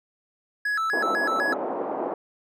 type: tone with vibrato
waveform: triangle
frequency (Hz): 1486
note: F#6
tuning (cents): +7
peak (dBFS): -21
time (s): 0.65-1.54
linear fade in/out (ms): 5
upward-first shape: square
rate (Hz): 4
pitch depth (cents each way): 210
type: band-pass noise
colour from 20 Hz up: white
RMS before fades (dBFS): -29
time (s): 0.93-2.14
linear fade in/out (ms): 2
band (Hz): 270 to 820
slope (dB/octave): 24
effects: none